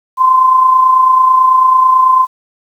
sine tone with amplitude modulation, 1034 Hz, C6, 21 cents flat, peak -3 dBFS, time 0.17-2.27 s, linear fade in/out 50 ms, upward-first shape sine, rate 29.1 Hz, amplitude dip 45%, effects 7-bit

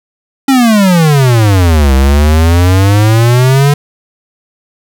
square exponential two-way sweep, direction down then up, 277.2 to 65.41 to 146.4 Hz, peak -5 dBFS, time 0.48-3.74 s, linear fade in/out 5 ms, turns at 1.94 s, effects none

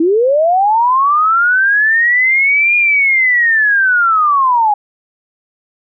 sine linear two-way sweep, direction up then down, 311.1 to 2436 to 811 Hz, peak -8 dBFS, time 0-4.74 s, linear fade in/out 5 ms, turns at 2.76 s, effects none

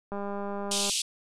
click train, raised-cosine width 1 ms, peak -22 dBFS, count 157, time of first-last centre 0.12-0.896 s, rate 201 Hz
pink band-pass noise, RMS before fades -29 dBFS, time 0.71-1.02 s, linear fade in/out 5 ms, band 2800 to 10000 Hz, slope 48 dB/octave
effects none

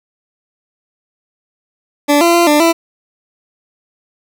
20% pulse tone with pitch steps, 290.4 / 340.7 / 343.3 / 296.8 / 333.1 Hz, D4 / F4 / F4 / D4 / E4, -19 / -43 / -30 / +18 / +18 cents, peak -3 dBFS, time 2.08-2.73 s, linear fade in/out 20 ms, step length 130 ms, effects none

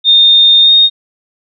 sine tone with pitch glide, 3650 to 3701 Hz, A#7 to A#7, -37 to -13 cents, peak -3 dBFS, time 0.04-0.9 s, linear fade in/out 50 ms, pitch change +24 cents, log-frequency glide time 0.61-0.72 s, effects none

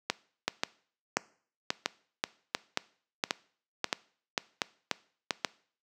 two click trains, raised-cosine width 0.2 ms, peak -9 / -9 dBFS, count 8 / 11, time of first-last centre 0.48-5.308 / 0.1-5.448 s, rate 1.45 / 1.87 Hz, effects noise-tail reverb RT60 0.5 s tail -21 dB re dry + high-pass 200 Hz 12 dB/octave

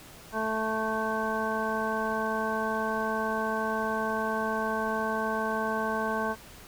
harmonic tone, 220 Hz, A3, in tune, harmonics 1 / 2 / 3 / 4 / 5 / 7, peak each -34 / -34 / -34 / -34 / -34 / -34 dBFS, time 0.32-6.36 s, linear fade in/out 50 ms, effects pink hiss -49 dBFS RMS until 6.67 s

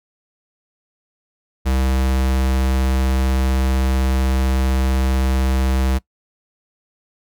square tone, 65.41 Hz, C2, in tune, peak -16 dBFS, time 1.65-5.99 s, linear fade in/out 20 ms, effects noise-tail reverb RT60 0.1 s tail -21 dB re dry

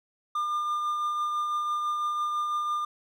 triangle tone with tremolo, 1203 Hz, D6, 41 cents sharp, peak -23 dBFS, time 0.35-2.85 s, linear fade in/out 5 ms, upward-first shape triangle, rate 6 Hz, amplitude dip 30%, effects none

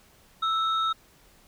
sine tone pair together, 1318.5 / 3723 Hz, E6 / A#7, 0 / -3 cents, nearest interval octave + tritone, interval 1797 cents, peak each -23 / -30 dBFS, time 0.42-0.93 s, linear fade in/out 10 ms, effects tanh soft clip ceiling -16 dBFS + pink hiss -58 dBFS RMS until 1.47 s

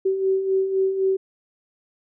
sine beating tone pair, 380 / 383.9 Hz, F#4 / G4, +46 / -36 cents, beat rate 3.9 Hz, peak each -27 / -19 dBFS, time 0.05-1.17 s, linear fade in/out 10 ms, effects none

